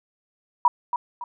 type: tone with echo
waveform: sine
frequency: 965 Hz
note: B5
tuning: 40 cents flat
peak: -12 dBFS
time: 0.65-0.68 s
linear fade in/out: 2 ms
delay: 280 ms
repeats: 2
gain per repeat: -9 dB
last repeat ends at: 1.24 s
effects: none